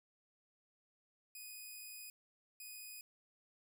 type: tone bursts at uneven times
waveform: 5% pulse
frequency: 2489 Hz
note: D#7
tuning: in tune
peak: -39 dBFS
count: 2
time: 1.35-2.1 / 2.6-3.01 s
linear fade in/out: 2 ms
effects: none